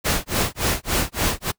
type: noise with tremolo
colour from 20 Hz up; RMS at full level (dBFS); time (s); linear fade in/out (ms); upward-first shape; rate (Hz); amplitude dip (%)
pink; -19; 0.04-1.52; 20; sine; 3.5; 100
effects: noise-tail reverb RT60 0.1 s tail -24 dB re dry